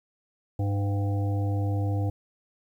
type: harmonic tone with a mistuned harmonic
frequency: 100.8 Hz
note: G2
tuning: 49 cents sharp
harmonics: 1 / 3 / 5 / 7 / 8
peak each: -24 / -34 / -38 / -41 / -42 dBFS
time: 0.59-2.1 s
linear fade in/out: 5 ms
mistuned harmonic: 8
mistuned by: -45 cents
effects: 10-bit